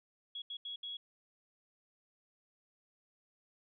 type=tone bursts at uneven times; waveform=sine; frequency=3336 Hz; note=G#7; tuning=7 cents sharp; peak=-40 dBFS; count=4; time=0.35-0.42 / 0.5-0.57 / 0.65-0.76 / 0.83-0.97 s; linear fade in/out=5 ms; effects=none